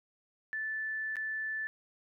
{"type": "tone with dropouts", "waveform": "sine", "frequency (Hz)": 1753, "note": "A6", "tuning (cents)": -7, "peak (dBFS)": -33, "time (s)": [0.53, 1.67], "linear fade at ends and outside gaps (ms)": 0, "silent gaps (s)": [1.157, 1.167], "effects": []}